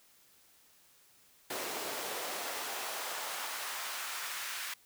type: noise with high-pass filter sweep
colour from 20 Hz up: pink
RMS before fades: -39 dBFS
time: 1.5-4.74 s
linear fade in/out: 5 ms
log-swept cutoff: 380 to 1600 Hz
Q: 1.2
effects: white hiss -64 dBFS RMS until 4.85 s